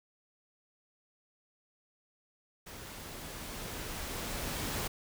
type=noise with level ramp; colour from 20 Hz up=pink; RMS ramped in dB=-47 to -35 dBFS; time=2.66-4.88 s; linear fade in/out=10 ms; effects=none